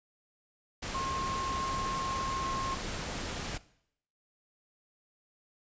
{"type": "tone in noise", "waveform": "sine", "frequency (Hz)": 1070, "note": "C6", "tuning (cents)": 38, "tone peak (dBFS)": -32, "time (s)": [0.94, 2.75], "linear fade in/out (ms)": 10, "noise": "pink", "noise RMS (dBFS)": -37, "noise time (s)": [0.82, 3.58], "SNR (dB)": 2, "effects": ["noise-tail reverb RT60 0.7 s tail -19 dB re dry", "resampled to 16000 Hz"]}